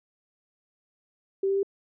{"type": "tone with pitch steps", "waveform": "sine", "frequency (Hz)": [388.8, 392, 395.1], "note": ["G4", "G4", "G4"], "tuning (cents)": [-14, 0, 14], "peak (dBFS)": -22, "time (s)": [1.43, 1.631], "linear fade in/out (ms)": 5, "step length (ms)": 67, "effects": []}